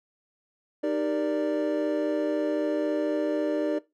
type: chord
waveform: triangle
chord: Eb major seventh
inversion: none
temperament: equal with one note detuned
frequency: 308.1 / 392 / 466.2 / 587.3 Hz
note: Eb4 / G4 / Bb4 / D5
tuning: -17 / 0 / 0 / 0 cents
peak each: -26 / -31 / -31 / -26 dBFS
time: 0.83-3.79 s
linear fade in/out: 10 ms
effects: noise-tail reverb RT60 0.2 s tail -18 dB re dry